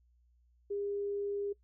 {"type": "tone", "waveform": "sine", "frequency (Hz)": 404.4, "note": "G#4", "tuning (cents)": -46, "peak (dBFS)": -33, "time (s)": [0.7, 1.53], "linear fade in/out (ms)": 10, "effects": ["noise-tail reverb RT60 0.1 s tail -21 dB re dry", "added 60 Hz sine -65 dBFS peak until 1.63 s"]}